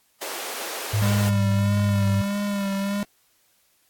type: high-pass noise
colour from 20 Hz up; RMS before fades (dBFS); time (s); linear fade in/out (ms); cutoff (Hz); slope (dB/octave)
pink; -32; 0.21-1.3; 10; 380; 24
type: tone with pitch glide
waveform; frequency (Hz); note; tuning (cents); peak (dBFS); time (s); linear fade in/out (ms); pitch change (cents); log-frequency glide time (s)
sine; 105.1 to 101.99; G#2 to G#2; +21 to -31; -19; 0.93-2.22; 10; -52; 1.07-2
type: tone with vibrato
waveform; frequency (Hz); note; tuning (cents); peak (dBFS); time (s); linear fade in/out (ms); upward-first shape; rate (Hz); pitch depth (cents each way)
square; 200; G3; +35; -24; 1.02-3.03; 0; sine; 1.6; 35
effects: white hiss -64 dBFS RMS until 3.89 s + AAC 64 kbps